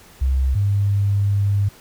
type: tone pair in turn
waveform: sine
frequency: 66.1 / 100.53 Hz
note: C2 / G2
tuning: +18 / +44 cents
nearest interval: perfect fifth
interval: 726 cents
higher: second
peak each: -15 dBFS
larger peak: neither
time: 0.21-0.55 / 0.55-1.69 s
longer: second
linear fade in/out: 10 ms
effects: pink hiss -47 dBFS RMS until 1.8 s